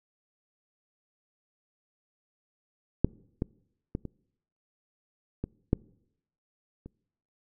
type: clicks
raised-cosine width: 3 ms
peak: -7 / -15 / -18 / -24 / -18 / -9 / -30 dBFS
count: 7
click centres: 3.046 / 3.421 / 3.951 / 4.053 / 5.44 / 5.731 / 6.86 s
effects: noise-tail reverb RT60 0.8 s tail -25 dB re dry